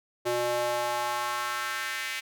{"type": "tone with high-pass filter sweep", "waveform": "square", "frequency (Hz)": 120.8, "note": "B2", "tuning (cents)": -38, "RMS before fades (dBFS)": -30, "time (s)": [0.25, 2.21], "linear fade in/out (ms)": 20, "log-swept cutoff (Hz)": [440, 2200], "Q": 2.3, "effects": []}